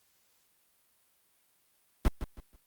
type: noise with echo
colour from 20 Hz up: brown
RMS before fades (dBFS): -22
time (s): 2.05-2.08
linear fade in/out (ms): 0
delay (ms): 160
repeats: 3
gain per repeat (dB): -11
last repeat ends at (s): 2.56
effects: white hiss -70 dBFS RMS until 2.66 s + Opus 48 kbps